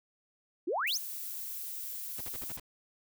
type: exponential sweep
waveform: sine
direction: up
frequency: 300.2 to 7010 Hz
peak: -29 dBFS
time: 0.67-0.98 s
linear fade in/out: 10 ms
type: noise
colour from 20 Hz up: violet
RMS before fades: -40 dBFS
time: 0.87-2.57 s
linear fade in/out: 5 ms
type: noise bursts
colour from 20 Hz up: pink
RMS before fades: -45 dBFS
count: 6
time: 2.18-2.598 s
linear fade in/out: 2 ms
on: 28 ms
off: 50 ms
effects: none